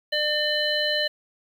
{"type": "harmonic tone with a mistuned harmonic", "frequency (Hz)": 600, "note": "D5", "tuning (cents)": 37, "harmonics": [1, 3, 5, 7], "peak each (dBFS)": [-27, -27, -27, -27], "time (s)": [0.12, 1.08], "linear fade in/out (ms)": 10, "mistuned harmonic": 7, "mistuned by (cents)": -47, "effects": ["8-bit"]}